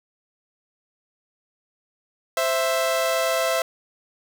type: tone pair together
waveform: sawtooth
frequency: 523.3 / 661.2 Hz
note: C5 / E5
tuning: 0 / +5 cents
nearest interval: major third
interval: 405 cents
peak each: -21 / -18 dBFS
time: 2.37-3.62 s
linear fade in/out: 2 ms
effects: none